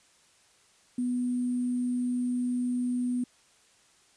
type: tone with sample-and-hold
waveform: sine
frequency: 246.9 Hz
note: B3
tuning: in tune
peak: -26 dBFS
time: 0.98-3.24 s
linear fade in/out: 5 ms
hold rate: 8820 Hz
effects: white hiss -62 dBFS RMS until 4.16 s + resampled to 22050 Hz